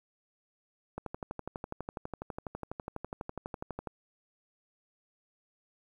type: click train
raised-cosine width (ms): 1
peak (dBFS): -23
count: 36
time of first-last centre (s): 0.98-3.873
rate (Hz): 12.1
effects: 10-bit